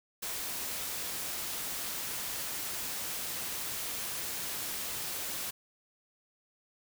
white noise, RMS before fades -37 dBFS, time 0.22-5.51 s, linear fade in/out 10 ms, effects none

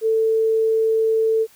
sine tone, 444.5 Hz, A4, 18 cents sharp, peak -15 dBFS, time 0.01-1.47 s, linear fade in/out 50 ms, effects white hiss -52 dBFS RMS until 1.55 s

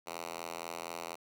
5% pulse tone with high-pass filter, 84.1 Hz, E2, 35 cents sharp, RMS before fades -42 dBFS, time 0.06-1.16 s, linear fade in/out 20 ms, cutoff 470 Hz, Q 0.59, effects none

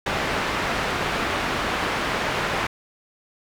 white low-pass noise, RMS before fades -25 dBFS, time 0.06-2.67 s, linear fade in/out 5 ms, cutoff 1900 Hz, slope 12 dB/octave, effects none

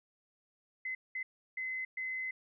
sine tone bursts at uneven times, 2044 Hz, C7, 41 cents flat, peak -35 dBFS, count 4, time 0.85-0.95 / 1.15-1.23 / 1.57-1.85 / 1.97-2.31 s, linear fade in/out 5 ms, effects none

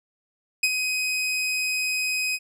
sawtooth tone with ADSR envelope, 2516 Hz, D#7, 19 cents sharp, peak -13 dBFS, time 0.63-2.39 s, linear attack 6 ms, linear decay 49 ms, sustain -7 dB, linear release 46 ms, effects low-pass 12000 Hz 12 dB/octave

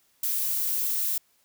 violet noise, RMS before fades -27 dBFS, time 0.23-1.18 s, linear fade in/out 5 ms, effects white hiss -66 dBFS RMS until 1.44 s

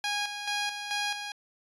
10% pulse tone with tremolo, 822 Hz, G#5, 18 cents flat, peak -20 dBFS, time 0.04-1.32 s, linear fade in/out 2 ms, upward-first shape square, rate 2.3 Hz, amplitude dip 55%, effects resampled to 24000 Hz

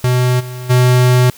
square tone with level steps, 125.3 Hz, B2, 25 cents sharp, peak -11 / -25 / -8 dBFS, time 0.04-1.3 s, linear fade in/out 2 ms, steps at 0.39 / 0.69 s, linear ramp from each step 20 ms, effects white hiss -40 dBFS RMS until 1.37 s

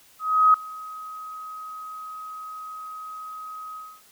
sine tone with ADSR envelope, 1264 Hz, D#6, 27 cents sharp, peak -11 dBFS, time 0.19-4.02 s, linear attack 350 ms, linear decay 3 ms, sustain -23 dB, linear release 260 ms, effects white hiss -55 dBFS RMS until 4.11 s

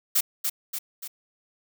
blue noise with echo, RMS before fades -21 dBFS, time 0.15-0.21 s, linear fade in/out 10 ms, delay 290 ms, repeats 3, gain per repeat -5 dB, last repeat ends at 1.08 s, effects none

